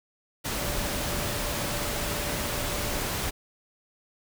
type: tone in noise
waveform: sine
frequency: 584 Hz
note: D5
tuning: 10 cents flat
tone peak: -39 dBFS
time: 0.58-3.01 s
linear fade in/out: 20 ms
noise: pink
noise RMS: -30 dBFS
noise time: 0.44-3.31 s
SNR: -12 dB
effects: none